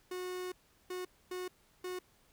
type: tone bursts at uneven times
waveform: 45% pulse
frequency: 364.8 Hz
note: F#4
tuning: 24 cents flat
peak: -38 dBFS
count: 4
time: 0.11-0.52 / 0.9-1.05 / 1.31-1.48 / 1.84-1.99 s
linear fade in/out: 5 ms
effects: pink hiss -68 dBFS RMS until 2.32 s